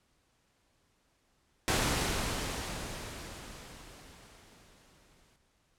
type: noise with exponential decay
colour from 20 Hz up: pink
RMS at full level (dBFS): -27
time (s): 1.68-5.36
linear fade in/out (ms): 0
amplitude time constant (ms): 800
effects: pink hiss -72 dBFS RMS until 5.78 s + low-pass 10000 Hz 12 dB/octave